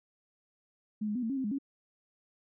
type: tone with pitch steps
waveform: sine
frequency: 212.7 / 208.9 / 250.1 / 224.9 / 273.3 / 263.1 / 208.1 / 275.7 Hz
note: G#3 / G#3 / B3 / A3 / C#4 / C4 / G#3 / C#4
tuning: +42 / +10 / +22 / +38 / -24 / +10 / +4 / -9 cents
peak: -30 dBFS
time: 1.01-1.586 s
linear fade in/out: 10 ms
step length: 72 ms
effects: none